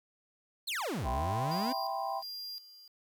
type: exponential two-way sweep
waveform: 40% pulse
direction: down then up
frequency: 4540 to 56.9 to 270.5 Hz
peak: -32 dBFS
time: 0.67-1.73 s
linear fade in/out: 10 ms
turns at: 1.08 s
type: chord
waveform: sine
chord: C major seventh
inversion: first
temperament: equal with one note detuned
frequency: 661.2 / 784 / 987.8 / 1046.5 Hz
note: E5 / G5 / B5 / C6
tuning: +5 / 0 / 0 / 0 cents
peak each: -39 / -35 / -40 / -40 dBFS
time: 1.03-2.23 s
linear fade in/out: 50 ms
type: tone with tremolo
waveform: square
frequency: 4800 Hz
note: D8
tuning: 37 cents sharp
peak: -40 dBFS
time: 1.51-2.88 s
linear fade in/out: 5 ms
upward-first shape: square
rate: 1.4 Hz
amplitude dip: 75%
effects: 10-bit